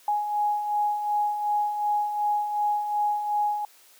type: beating tone pair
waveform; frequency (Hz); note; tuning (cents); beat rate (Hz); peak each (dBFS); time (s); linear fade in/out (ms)
sine; 830.6 / 833.3; G#5 / G#5; 0 / +6; 2.7; -32 / -23; 0.08-3.65; 2
effects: white hiss -55 dBFS RMS until 3.99 s + high-pass 400 Hz 12 dB/octave